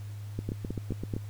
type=two click trains; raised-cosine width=3 ms; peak=-20 / -19 dBFS; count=7 / 4; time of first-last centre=0.39-1.165 / 0.49-1.138 s; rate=7.74 / 4.63 Hz; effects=added 103 Hz sine -37 dBFS peak until 1.29 s + pink hiss -56 dBFS RMS until 1.29 s